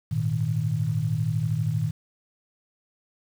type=chord; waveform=sine; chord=Ab suspended second; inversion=none; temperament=equal; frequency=103.83 / 116.54 / 155.56 Hz; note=Ab2 / Bb2 / Eb3; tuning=0 / 0 / 0 cents; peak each=-30 / -26 / -26 dBFS; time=0.11-1.91 s; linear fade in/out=10 ms; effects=8-bit